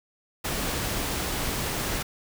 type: noise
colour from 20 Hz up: pink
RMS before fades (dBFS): -29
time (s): 0.44-2.03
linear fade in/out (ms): 10
effects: none